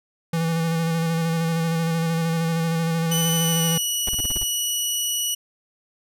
square tone with vibrato, 164.81 Hz, E3, in tune, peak -21 dBFS, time 0.33-3.78 s, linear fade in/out 5 ms, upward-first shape square, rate 13 Hz, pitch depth 20 cents each way
15% pulse tone with pitch glide, 2996 to 2933 Hz, F#7 to F#7, +21 to -16 cents, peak -15 dBFS, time 3.11-5.35 s, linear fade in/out 10 ms, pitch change -37 cents, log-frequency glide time 3.36-3.73 s
brown noise bursts, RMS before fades -28 dBFS, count 7, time 4.07-4.433 s, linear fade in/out 2 ms, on 21 ms, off 36 ms
effects none

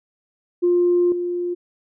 sine tone with level steps, 352.2 Hz, F4, 15 cents sharp, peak -13 / -21 dBFS, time 0.62-1.55 s, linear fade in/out 20 ms, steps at 1.12 s, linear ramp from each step 2 ms, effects tanh soft clip ceiling -9 dBFS

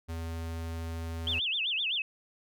square tone, 82.41 Hz, E2, in tune, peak -35 dBFS, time 0.08-1.4 s, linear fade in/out 20 ms
sine tone with vibrato, 3032 Hz, F#7, 42 cents sharp, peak -28 dBFS, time 1.27-2.02 s, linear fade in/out 2 ms, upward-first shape sine, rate 7.8 Hz, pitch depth 300 cents each way
effects none

